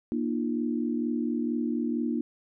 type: tone cluster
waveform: sine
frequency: 237.2 / 301.5 / 343.7 Hz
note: A#3 / D4 / F4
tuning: +30 / +46 / -28 cents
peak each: -28 / -31 / -34 dBFS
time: 0.12-2.21 s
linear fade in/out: 0 ms
effects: none